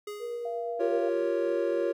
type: tone with exponential decay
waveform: square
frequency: 415.3 Hz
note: G#4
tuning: in tune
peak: -35 dBFS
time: 0.07-0.95 s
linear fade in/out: 5 ms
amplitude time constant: 190 ms
type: tone with tremolo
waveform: sine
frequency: 475.7 Hz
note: A#4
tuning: 35 cents sharp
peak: -31 dBFS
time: 0.19-1.07 s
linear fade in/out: 50 ms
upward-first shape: triangle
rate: 8.4 Hz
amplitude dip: 25%
type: tone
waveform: sine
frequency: 684 Hz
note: F5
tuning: 36 cents flat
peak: -34 dBFS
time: 0.45-1.09 s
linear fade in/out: 5 ms
type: chord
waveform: triangle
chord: G half-diminished seventh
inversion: third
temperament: equal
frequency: 349.2 / 392 / 466.2 / 554.4 Hz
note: F4 / G4 / Bb4 / Db5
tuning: 0 / 0 / 0 / 0 cents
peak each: -28 / -32 / -29 / -28 dBFS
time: 0.79-1.93 s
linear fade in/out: 20 ms
effects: none